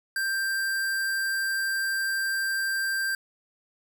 square tone, 1578 Hz, G6, 11 cents sharp, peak -26 dBFS, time 0.16-3.15 s, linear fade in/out 2 ms, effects 11-bit

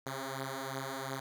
5% pulse beating tone pair, 133.3 / 136.1 Hz, C3 / C#3, +33 / -31 cents, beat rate 2.8 Hz, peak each -28 / -30 dBFS, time 0.06-1.2 s, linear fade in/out 5 ms, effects none

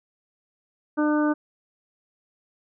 harmonic tone, 300.4 Hz, D4, 39 cents sharp, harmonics 1 / 2 / 3 / 4 / 5, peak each -20 / -28 / -32 / -32 / -32 dBFS, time 0.97-1.34 s, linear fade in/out 20 ms, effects none

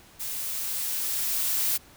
blue noise with level ramp, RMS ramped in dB -33 to -25 dBFS, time 0.19-1.78 s, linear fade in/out 20 ms, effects pink hiss -53 dBFS RMS until 1.96 s

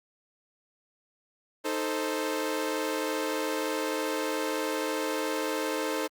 sawtooth chord, A diminished, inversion second, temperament equal, 311.1 / 440 / 523.3 Hz, Eb4 / A4 / C5, 0 / 0 / 0 cents, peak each -29 dBFS, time 1.64-6.08 s, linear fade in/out 20 ms, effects Opus 48 kbps

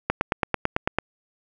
click train, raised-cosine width 0.5 ms, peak -5 dBFS, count 9, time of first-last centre 0.1-0.986 s, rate 9.03 Hz, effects none

